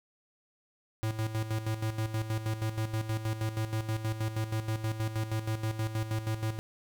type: tone with tremolo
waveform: square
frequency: 110 Hz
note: A2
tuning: in tune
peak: -29 dBFS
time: 1.03-6.59 s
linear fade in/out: 0 ms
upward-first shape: square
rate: 6.3 Hz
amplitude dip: 65%
effects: none